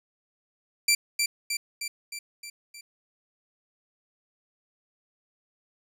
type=tone with echo; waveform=15% pulse; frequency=2349 Hz; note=D7; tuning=in tune; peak=-12 dBFS; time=0.88-0.95 s; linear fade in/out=5 ms; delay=310 ms; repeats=6; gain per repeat=-4 dB; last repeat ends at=2.81 s; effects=none